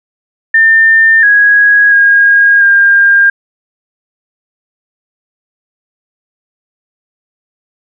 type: tone with pitch steps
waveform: sine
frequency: 1800 / 1657 / 1631 / 1605 Hz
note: A6 / G#6 / G#6 / G6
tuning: +39 / -4 / -32 / +40 cents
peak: -3 dBFS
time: 0.54-3.3 s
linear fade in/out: 5 ms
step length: 690 ms
effects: none